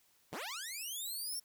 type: linear sweep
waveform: 10% pulse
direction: up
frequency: 81.6 to 5588 Hz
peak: -32 dBFS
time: 0.32-1.4 s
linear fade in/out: 10 ms
effects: white hiss -70 dBFS RMS until 1.44 s